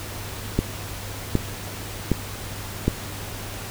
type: click train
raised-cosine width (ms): 3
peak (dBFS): -5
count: 4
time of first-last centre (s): 0.59-2.88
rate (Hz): 1.31
effects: added 100 Hz sine -36 dBFS peak until 3.7 s + pink hiss -35 dBFS RMS until 3.7 s